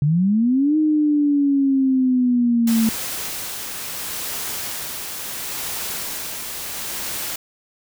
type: linear two-way sweep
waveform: sine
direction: up then down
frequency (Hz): 138.59 to 311.1 to 221.5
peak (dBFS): -14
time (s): 0.02-2.89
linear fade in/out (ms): 2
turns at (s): 0.77
type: noise with tremolo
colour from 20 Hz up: white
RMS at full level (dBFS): -27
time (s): 2.67-7.36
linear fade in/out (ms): 5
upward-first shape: sine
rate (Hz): 0.72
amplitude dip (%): 30
effects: none